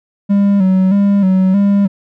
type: tone with vibrato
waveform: triangle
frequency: 194.1 Hz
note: G3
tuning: 17 cents flat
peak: -6 dBFS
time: 0.29-1.88 s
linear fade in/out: 20 ms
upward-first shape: square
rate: 1.6 Hz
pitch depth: 57 cents each way
effects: none